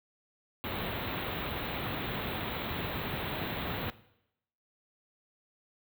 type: band-stop noise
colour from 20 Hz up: pink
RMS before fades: -35 dBFS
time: 0.64-3.9 s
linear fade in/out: 0 ms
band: 4000 to 14000 Hz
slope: 96 dB/octave
effects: noise-tail reverb RT60 0.8 s tail -18 dB re dry + high-pass 60 Hz 12 dB/octave